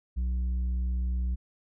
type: tone with tanh clipping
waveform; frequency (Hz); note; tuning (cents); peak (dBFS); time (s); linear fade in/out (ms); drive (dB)
sine; 61.74; B1; 0; -27; 0.16-1.36; 20; 5
effects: none